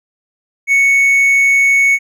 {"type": "tone", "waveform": "triangle", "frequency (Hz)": 2217, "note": "C#7", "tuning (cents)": 0, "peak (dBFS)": -6, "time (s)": [0.67, 1.99], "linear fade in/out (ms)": 50, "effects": []}